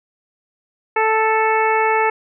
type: harmonic tone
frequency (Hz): 440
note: A4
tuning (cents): 0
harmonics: 1 / 2 / 3 / 4 / 5 / 6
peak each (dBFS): -19 / -17 / -23 / -24 / -23 / -29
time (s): 0.96-2.1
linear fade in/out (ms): 5
effects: none